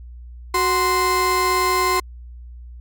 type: tone pair together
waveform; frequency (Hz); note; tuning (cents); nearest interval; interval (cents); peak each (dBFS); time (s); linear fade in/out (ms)
35% pulse; 370 / 1043.9; F#4 / C6; 0 / -4; octave + tritone; 1796; -20 / -16; 0.54-2; 5
effects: added 60 Hz sine -35 dBFS peak until 2.8 s + AAC 64 kbps